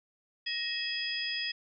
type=tone cluster; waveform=sine; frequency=1874 / 2586 / 3321 / 4990 Hz; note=A#6 / E7 / G#7 / D#8; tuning=+9 / -34 / -1 / +4 cents; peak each=-38 / -39 / -36 / -36 dBFS; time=0.46-1.52 s; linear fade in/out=10 ms; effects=none